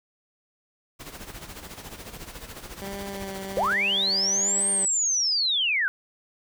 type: noise with tremolo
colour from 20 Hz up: pink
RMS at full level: -38 dBFS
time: 0.99-3.75 s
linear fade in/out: 20 ms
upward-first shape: sine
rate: 14 Hz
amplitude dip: 65%
type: tone with vibrato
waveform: 15% pulse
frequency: 196 Hz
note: G3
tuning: in tune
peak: -27 dBFS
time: 2.82-4.85 s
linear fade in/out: 0 ms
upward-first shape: sine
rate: 1.3 Hz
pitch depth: 23 cents each way
type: linear two-way sweep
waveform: sine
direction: up then down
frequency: 462.6 to 8790 to 1456 Hz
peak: -21 dBFS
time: 3.57-5.88 s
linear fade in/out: 0 ms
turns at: 4.71 s
effects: none